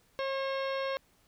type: harmonic tone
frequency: 540 Hz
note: C#5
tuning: 45 cents flat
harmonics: 1 / 2 / 3 / 4 / 5 / 6 / 7 / 8 / 10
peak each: -32 / -38 / -42 / -44 / -46 / -48 / -49 / -50 / -52 dBFS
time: 0.19-0.97 s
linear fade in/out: 0 ms
effects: pink hiss -67 dBFS RMS until 1.27 s